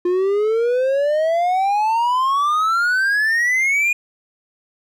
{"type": "exponential sweep", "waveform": "triangle", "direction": "up", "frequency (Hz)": [350.4, 2458], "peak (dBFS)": -13, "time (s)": [0.05, 3.93], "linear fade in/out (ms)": 5, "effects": []}